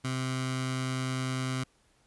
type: tone with notch filter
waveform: 15% pulse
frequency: 130 Hz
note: C3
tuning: 11 cents flat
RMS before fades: -32 dBFS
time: 0.04-1.64 s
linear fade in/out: 10 ms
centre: 460 Hz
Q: 0.77
effects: pink hiss -67 dBFS RMS until 2.06 s + resampled to 24000 Hz